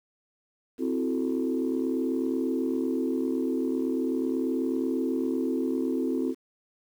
sine chord, F# half-diminished seventh, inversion second, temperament equal, 261.6 / 329.6 / 370 / 440 Hz, C4 / E4 / F#4 / A4, 0 / 0 / 0 / 0 cents, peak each -27 / -30 / -32 / -33 dBFS, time 0.78-6.35 s, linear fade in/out 50 ms, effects tanh soft clip ceiling -17 dBFS + 9-bit

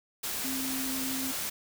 sine tone in noise, 263.9 Hz, C4, 15 cents sharp, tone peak -34 dBFS, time 0.44-1.32 s, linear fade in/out 10 ms, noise white, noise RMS -34 dBFS, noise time 0.23-1.5 s, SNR -3 dB, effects none

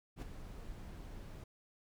brown noise with ADSR envelope, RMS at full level -40 dBFS, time 0.16-1.44 s, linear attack 62 ms, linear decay 10 ms, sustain -8 dB, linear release 4 ms, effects none

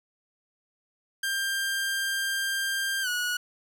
sawtooth tone with pitch glide, 1591 to 1459 Hz, G6 to F#6, +25 to -25 cents, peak -23 dBFS, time 1.23-3.37 s, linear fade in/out 5 ms, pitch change -150 cents, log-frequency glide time 3.02-3.08 s, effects none

